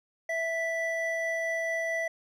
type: tone pair together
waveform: triangle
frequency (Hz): 659.3 / 1973.4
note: E5 / B6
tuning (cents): 0 / -2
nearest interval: octave + perfect fifth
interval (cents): 1898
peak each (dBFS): -29 / -29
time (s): 0.29-2.08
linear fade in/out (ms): 5
effects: none